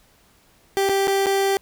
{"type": "tone with dropouts", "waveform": "30% pulse", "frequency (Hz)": 392, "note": "G4", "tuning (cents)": 0, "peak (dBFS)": -15, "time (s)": [0.77, 1.57], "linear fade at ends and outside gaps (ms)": 0, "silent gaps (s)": [[0.89, 0.895], [1.072, 1.079], [1.26, 1.267]], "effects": ["pink hiss -57 dBFS RMS until 1.61 s"]}